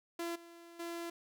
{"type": "tone with level steps", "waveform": "sawtooth", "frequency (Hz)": 339.4, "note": "F4", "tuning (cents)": -49, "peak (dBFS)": [-33, -49, -36], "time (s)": [0.19, 1.1], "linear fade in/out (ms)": 5, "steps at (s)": [0.35, 0.79], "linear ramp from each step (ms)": 10, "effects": []}